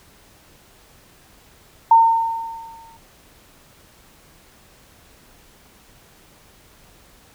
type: tone with exponential decay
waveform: sine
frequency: 911 Hz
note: A#5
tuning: 40 cents flat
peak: -6 dBFS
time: 1.91-2.97 s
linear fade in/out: 5 ms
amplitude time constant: 230 ms
effects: pink hiss -51 dBFS RMS until 7.34 s